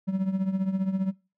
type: tone with tremolo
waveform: triangle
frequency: 190.7 Hz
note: G3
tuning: 47 cents flat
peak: -19 dBFS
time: 0.07-1.12 s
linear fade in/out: 20 ms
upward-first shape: triangle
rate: 15 Hz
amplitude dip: 80%
effects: noise-tail reverb RT60 0.3 s tail -22 dB re dry